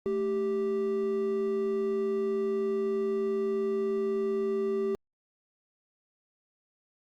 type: tone pair together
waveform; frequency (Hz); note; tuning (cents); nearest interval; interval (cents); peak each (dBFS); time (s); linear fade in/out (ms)
triangle; 219.2 / 392; A3 / G4; -6 / 0; minor seventh; 1006; -33 / -25; 0.06-4.95; 0
effects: Opus 48 kbps